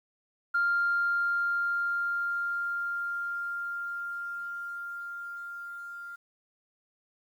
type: tone with level ramp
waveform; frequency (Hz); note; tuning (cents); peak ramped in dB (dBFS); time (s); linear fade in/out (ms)
sine; 1396.9; F6; 0; -22 to -39; 0.54-6.16; 10
effects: tanh soft clip ceiling -19 dBFS + 10-bit